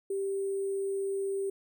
sine tone with sample-and-hold, 392 Hz, G4, in tune, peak -29 dBFS, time 0.1-1.5 s, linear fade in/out 5 ms, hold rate 8820 Hz, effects none

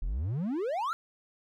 triangle exponential sweep, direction up, 35.56 to 1406 Hz, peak -27 dBFS, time 0.02-0.93 s, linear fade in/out 0 ms, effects none

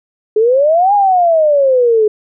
sine exponential two-way sweep, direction up then down, 418.9 to 831 to 418.9 Hz, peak -7 dBFS, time 0.36-2.08 s, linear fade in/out 5 ms, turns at 0.94 s, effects none

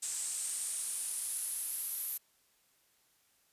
pink noise with band-pass filter sweep, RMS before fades -38 dBFS, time 0.02-2.18 s, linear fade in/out 10 ms, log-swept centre 7900 to 12000 Hz, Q 5.1, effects white hiss -71 dBFS RMS until 3.52 s + resampled to 32000 Hz

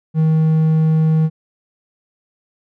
triangle tone, 158.3 Hz, D#3, 30 cents sharp, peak -9 dBFS, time 0.14-1.3 s, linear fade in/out 50 ms, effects none

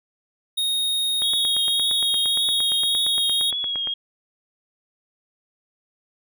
square tone, 3729 Hz, A#7, in tune, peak -21 dBFS, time 0.57-3.51 s, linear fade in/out 10 ms
sine tone with vibrato, 3311 Hz, G#7, 6 cents flat, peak -23 dBFS, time 1.22-3.94 s, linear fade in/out 5 ms, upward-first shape triangle, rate 1.8 Hz, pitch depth 42 cents each way
click train, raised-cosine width 0.5 ms, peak -20 dBFS, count 24, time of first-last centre 1.22-3.873 s, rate 8.67 Hz
effects none

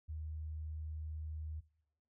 sine tone, 77.78 Hz, D#2, in tune, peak -40 dBFS, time 0.08-1.61 s, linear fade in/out 20 ms, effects noise-tail reverb RT60 0.8 s tail -21 dB re dry

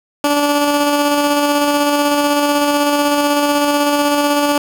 15% pulse tone with tremolo, 290.1 Hz, D4, 21 cents flat, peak -5 dBFS, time 0.24-4.58 s, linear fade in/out 2 ms, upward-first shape square, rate 16 Hz, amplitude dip 25%, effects none

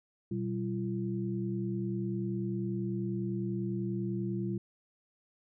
sine tone cluster, 121.3 / 191.4 / 341.8 Hz, B2 / G3 / F4, -31 / -41 / -37 cents, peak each -36 / -34 / -37 dBFS, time 0.31-4.58 s, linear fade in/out 5 ms, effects none

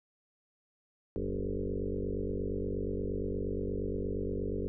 sine tone with frequency modulation, 233.1 Hz, A#3, in tune, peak -31 dBFS, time 1.16-4.68 s, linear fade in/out 0 ms, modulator 48.5 Hz, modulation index 4.9, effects none

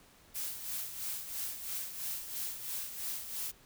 blue noise with tremolo, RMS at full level -37 dBFS, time 0.34-3.52 s, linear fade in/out 20 ms, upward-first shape sine, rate 3 Hz, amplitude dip 60%, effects pink hiss -61 dBFS RMS until 3.65 s

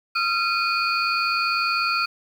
sine tone cluster, 1272 / 1372 / 2466 / 4406 / 4717 Hz, D#6 / F6 / D#7 / C#8 / D8, +38 / -31 / -16 / -11 / +7 cents, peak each -30 / -23 / -24 / -28 / -32 dBFS, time 0.15-2.06 s, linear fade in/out 10 ms, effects tanh soft clip ceiling -10 dBFS + 8-bit

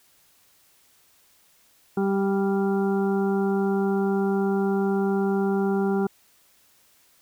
harmonic tone with a mistuned harmonic, 196 Hz, G3, in tune, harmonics 1 / 2 / 4 / 5 / 6 / 7, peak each -23 / -24 / -32 / -41 / -44 / -37 dBFS, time 1.97-6.07 s, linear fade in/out 5 ms, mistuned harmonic 7, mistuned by +24 cents, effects white hiss -60 dBFS RMS until 7.21 s

